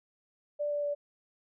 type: tone with pitch steps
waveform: sine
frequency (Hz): 587.3 / 583.6 / 579.9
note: D5 / D5 / D5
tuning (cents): 0 / -11 / -22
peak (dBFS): -29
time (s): 0.59-0.95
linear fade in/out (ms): 20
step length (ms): 120
effects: none